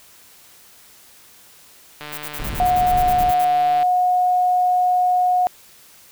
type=click train; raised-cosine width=0.3 ms; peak=-17 dBFS; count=272; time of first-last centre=2.01-3.829 s; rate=149 Hz
type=noise bursts; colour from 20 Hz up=violet; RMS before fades=-31 dBFS; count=13; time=2.12-3.451 s; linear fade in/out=10 ms; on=59 ms; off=47 ms
type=noise; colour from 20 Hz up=brown; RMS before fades=-27 dBFS; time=2.39-3.31 s; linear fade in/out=5 ms
type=tone; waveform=sine; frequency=726 Hz; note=F#5; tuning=33 cents flat; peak=-14 dBFS; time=2.6-5.47 s; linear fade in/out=0 ms
effects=white hiss -48 dBFS RMS until 6.11 s